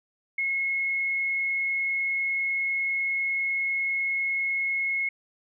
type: tone with frequency modulation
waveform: sine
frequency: 2172 Hz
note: C#7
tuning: 36 cents flat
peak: -24 dBFS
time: 0.38-5.09 s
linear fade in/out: 5 ms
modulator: 30 Hz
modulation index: 0.39
effects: none